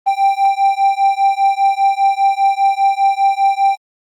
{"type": "beating tone pair", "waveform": "triangle", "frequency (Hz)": [784, 789], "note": ["G5", "G5"], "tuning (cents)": [0, 11], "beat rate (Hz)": 5, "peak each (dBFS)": -12, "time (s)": [0.06, 3.77], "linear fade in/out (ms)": 20, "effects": ["Opus 24 kbps"]}